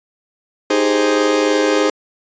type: chord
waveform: 40% pulse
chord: Ab major seventh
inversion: second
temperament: equal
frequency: 311.1 / 392 / 415.3 / 523.3 Hz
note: Eb4 / G4 / Ab4 / C5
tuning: 0 / 0 / 0 / 0 cents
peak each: -17 / -22 / -17 / -17 dBFS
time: 0.7-1.9 s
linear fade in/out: 5 ms
effects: resampled to 16000 Hz